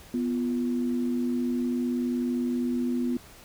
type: tone pair together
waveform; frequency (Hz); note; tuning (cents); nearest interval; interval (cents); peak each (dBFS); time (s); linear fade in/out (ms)
sine; 246.8 / 346.3; B3 / F4; -1 / -15; tritone; 586; -25 / -33; 0.14-3.17; 2
effects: pink hiss -50 dBFS RMS until 3.44 s